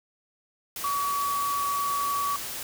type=tone in noise; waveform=sine; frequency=1135 Hz; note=C#6; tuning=41 cents sharp; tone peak=-25 dBFS; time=0.84-2.36 s; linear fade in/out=2 ms; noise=white; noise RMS=-35 dBFS; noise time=0.76-2.63 s; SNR=+7 dB; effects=none